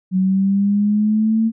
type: linear sweep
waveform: sine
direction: up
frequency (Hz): 185 to 226.1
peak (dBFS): -13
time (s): 0.11-1.52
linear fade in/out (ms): 50
effects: none